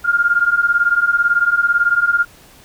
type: beating tone pair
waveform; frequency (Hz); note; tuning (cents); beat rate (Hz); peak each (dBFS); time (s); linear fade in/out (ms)
sine; 1396.9 / 1414.9; F6 / F6; 0 / +22; 18; -16 / -14; 0.04-2.25; 20
effects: pink hiss -45 dBFS RMS until 2.64 s